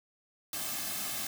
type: noise with comb filter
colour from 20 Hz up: white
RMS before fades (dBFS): -36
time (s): 0.53-1.27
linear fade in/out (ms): 2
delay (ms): 2.1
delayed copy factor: -0.85
effects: none